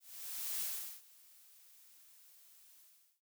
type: noise with ADSR envelope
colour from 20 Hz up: blue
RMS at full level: -38 dBFS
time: 0-3.21 s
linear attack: 610 ms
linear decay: 400 ms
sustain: -24 dB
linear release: 420 ms
effects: none